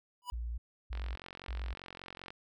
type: tone with exponential growth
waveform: square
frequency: 983 Hz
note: B5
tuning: 8 cents flat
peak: -33 dBFS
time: 0.22-0.3 s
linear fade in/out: 0 ms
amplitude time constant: 16 ms
type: tone bursts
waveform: sine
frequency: 58.27 Hz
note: A#1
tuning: in tune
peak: -35 dBFS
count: 3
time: 0.32-1.74 s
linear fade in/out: 10 ms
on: 260 ms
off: 320 ms
type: click train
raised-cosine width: 0.3 ms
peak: -29 dBFS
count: 63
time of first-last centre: 0.93-2.305 s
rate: 45.1 Hz
effects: none